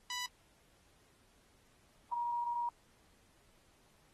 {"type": "tone pair in turn", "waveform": ["10% pulse", "sine"], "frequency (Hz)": [987.8, 951.8], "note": ["B5", "A#5"], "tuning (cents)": [0, 36], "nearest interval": "minor second", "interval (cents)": 64, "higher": "first", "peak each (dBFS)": [-29, -33], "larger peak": "first", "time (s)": [[0.1, 0.26], [2.12, 2.69]], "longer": "second", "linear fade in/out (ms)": 2, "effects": ["pink hiss -69 dBFS RMS until 4.13 s", "AAC 32 kbps"]}